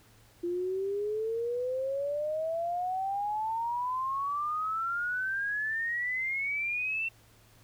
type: exponential sweep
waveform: sine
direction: up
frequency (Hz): 343.4 to 2709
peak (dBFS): -29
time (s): 0.43-7.09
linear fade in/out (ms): 10
effects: added 110 Hz sine -62 dBFS peak until 7.63 s + pink hiss -61 dBFS RMS until 7.63 s